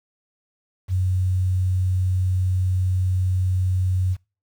sine tone with quantisation, 92.5 Hz, F#2, in tune, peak -18 dBFS, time 0.88-4.17 s, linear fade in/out 50 ms, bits 8, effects noise-tail reverb RT60 0.3 s tail -23 dB re dry

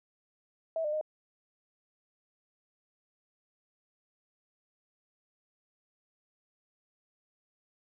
sine tone with pitch steps, 650 / 601 / 616 Hz, E5 / D5 / D#5, -24 / +40 / -17 cents, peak -29 dBFS, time 0.76-1.012 s, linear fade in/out 2 ms, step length 84 ms, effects none

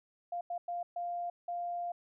sine tone bursts at uneven times, 698.5 Hz, F5, in tune, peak -34 dBFS, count 5, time 0.32-0.41 / 0.5-0.58 / 0.68-0.83 / 0.96-1.3 / 1.48-1.92 s, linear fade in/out 5 ms, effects none

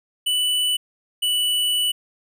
square tone pair in turn, 2975 / 2963 Hz, F#7 / F#7, +9 / +2 cents, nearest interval unison, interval 7 cents, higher first, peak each -19 dBFS, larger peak neither, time 0.26-0.77 / 1.22-1.92 s, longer second, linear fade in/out 10 ms, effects none

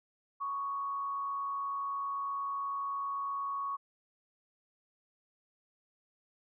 sine tone with frequency modulation, 1113 Hz, C#6, 7 cents sharp, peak -33 dBFS, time 0.4-3.77 s, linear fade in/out 20 ms, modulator 109 Hz, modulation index 0.32, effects none

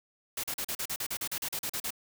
white noise bursts, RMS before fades -34 dBFS, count 15, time 0.37-1.906 s, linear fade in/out 5 ms, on 66 ms, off 39 ms, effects none

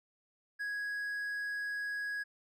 triangle tone, 1661.2 Hz, G#6, in tune, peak -33 dBFS, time 0.59-2.24 s, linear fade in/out 20 ms, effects none

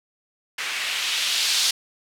violet noise with low-pass filter sweep, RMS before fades -24 dBFS, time 0.58-1.71 s, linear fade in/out 5 ms, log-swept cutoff 2100 to 4400 Hz, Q 1.5, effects none

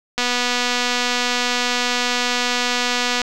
click train, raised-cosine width 0.2 ms, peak -3 dBFS, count 745, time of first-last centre 0.18-3.217 s, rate 245 Hz, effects none

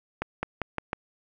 accelerating click train, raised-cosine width 0.5 ms, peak -13 dBFS, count 5, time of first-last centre 0.22-0.931 s, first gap 210 ms, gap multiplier 0.89, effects none

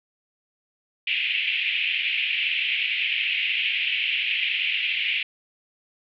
pink band-pass noise, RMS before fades -25 dBFS, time 1.07-5.23 s, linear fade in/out 5 ms, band 2300 to 3000 Hz, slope 48 dB/octave, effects none

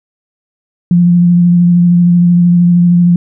sine tone with vibrato, 174.61 Hz, F3, in tune, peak -4 dBFS, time 0.91-3.16 s, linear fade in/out 2 ms, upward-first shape sine, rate 13 Hz, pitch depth 18 cents each way, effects none

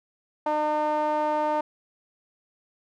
sawtooth tone with band-pass filter, 302.9 Hz, D#4, 46 cents flat, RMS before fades -25 dBFS, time 0.46-1.61 s, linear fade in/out 5 ms, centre 790 Hz, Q 8.7, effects none

